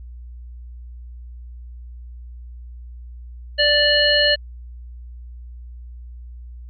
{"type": "harmonic tone with a mistuned harmonic", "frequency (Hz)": 587, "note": "D5", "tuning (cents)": -1, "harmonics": [1, 3, 5, 7], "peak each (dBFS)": [-19, -19, -19, -19], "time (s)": [3.58, 4.36], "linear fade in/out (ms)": 20, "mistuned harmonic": 7, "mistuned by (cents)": 50, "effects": ["added 60 Hz sine -34 dBFS peak until 6.69 s"]}